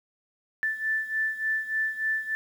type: beating tone pair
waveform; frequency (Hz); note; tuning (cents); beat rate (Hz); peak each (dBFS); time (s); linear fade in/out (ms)
sine; 1760 / 1763.4; A6 / A6; 0 / +3; 3.4; -27 / -31; 0.63-2.35; 0
effects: 9-bit